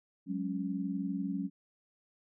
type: chord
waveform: sine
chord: F# suspended second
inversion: none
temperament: equal with one note detuned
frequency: 185 / 205.1 / 277.2 Hz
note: F#3 / G#3 / C#4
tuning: 0 / -21 / 0 cents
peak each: -36 / -38 / -36 dBFS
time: 0.26-1.5 s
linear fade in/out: 50 ms
effects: none